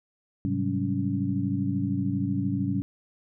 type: tone cluster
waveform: sine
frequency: 104.1 / 131.4 / 188.4 / 201.3 / 280.7 Hz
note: G#2 / C3 / F#3 / G3 / C#4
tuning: +5 / +8 / +32 / +46 / +22 cents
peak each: -31 / -32 / -30 / -33 / -29 dBFS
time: 0.45-2.82 s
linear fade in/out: 0 ms
effects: none